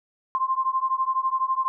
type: beating tone pair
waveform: sine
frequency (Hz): 1046.5 / 1058.5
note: C6 / C6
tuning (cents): 0 / +20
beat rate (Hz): 12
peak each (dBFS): -24 / -25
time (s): 0.35-1.68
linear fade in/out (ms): 0
effects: none